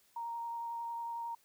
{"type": "tone with vibrato", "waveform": "sine", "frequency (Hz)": 932.3, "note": "A#5", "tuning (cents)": 0, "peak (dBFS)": -37, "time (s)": [0.16, 1.35], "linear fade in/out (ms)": 5, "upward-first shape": "triangle", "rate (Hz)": 11, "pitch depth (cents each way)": 12, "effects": ["white hiss -69 dBFS RMS until 1.44 s"]}